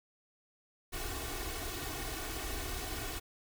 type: noise with comb filter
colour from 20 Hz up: pink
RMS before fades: -39 dBFS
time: 0.92-3.2 s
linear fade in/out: 20 ms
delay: 2.7 ms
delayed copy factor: +0.95
effects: none